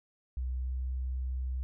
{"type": "tone with pitch glide", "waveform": "sine", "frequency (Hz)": [63.2, 63.97], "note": ["B1", "C2"], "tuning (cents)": [41, -38], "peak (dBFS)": -31, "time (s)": [0.37, 1.63], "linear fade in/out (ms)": 0, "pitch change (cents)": 21, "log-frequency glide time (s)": [0.52, 0.76], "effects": []}